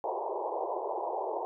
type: band-pass noise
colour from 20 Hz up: white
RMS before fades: -34 dBFS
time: 0.04-1.45 s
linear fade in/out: 0 ms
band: 350 to 990 Hz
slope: 96 dB/octave
effects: none